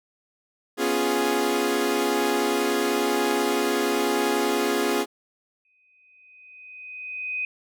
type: chord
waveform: sawtooth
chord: C# dominant seventh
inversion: third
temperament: equal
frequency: 246.9 / 277.2 / 349.2 / 415.3 Hz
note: B3 / C#4 / E#4 / G#4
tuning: 0 / 0 / 0 / 0 cents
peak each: -26 / -24 / -23 / -21 dBFS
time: 0.77-5.06 s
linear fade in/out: 50 ms
type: tone with exponential growth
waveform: sine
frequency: 2502 Hz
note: D#7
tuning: 9 cents sharp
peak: -24 dBFS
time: 5.65-7.45 s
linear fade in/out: 2 ms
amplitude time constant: 390 ms
effects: none